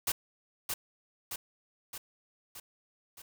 white noise with echo, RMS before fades -30 dBFS, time 0.07-0.12 s, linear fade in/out 5 ms, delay 620 ms, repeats 5, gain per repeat -4 dB, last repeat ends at 3.22 s, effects none

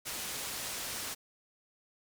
white low-pass noise, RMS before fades -39 dBFS, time 0.05-1.15 s, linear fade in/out 20 ms, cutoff 11000 Hz, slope 12 dB/octave, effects none

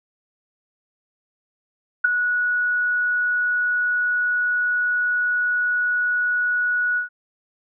sine tone with ADSR envelope, 1465 Hz, F#6, 18 cents flat, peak -9 dBFS, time 2.04-7.09 s, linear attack 10 ms, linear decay 7 ms, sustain -9 dB, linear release 120 ms, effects none

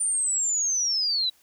sine linear sweep, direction down, 9180 to 3868 Hz, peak -22 dBFS, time 0-1.3 s, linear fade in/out 10 ms, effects white hiss -61 dBFS RMS until 1.42 s

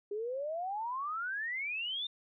sine exponential sweep, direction up, 400.9 to 3662 Hz, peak -34 dBFS, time 0.11-2.07 s, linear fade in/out 5 ms, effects none

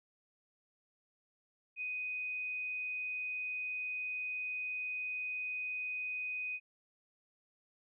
sine tone, 2497 Hz, D#7, 6 cents sharp, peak -36 dBFS, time 1.76-6.6 s, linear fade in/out 50 ms, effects none

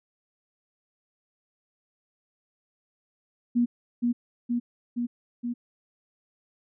sine tone with echo, 240 Hz, B3, 49 cents flat, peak -19 dBFS, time 3.55-3.66 s, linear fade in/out 20 ms, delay 470 ms, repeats 4, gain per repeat -2 dB, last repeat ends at 5.54 s, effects none

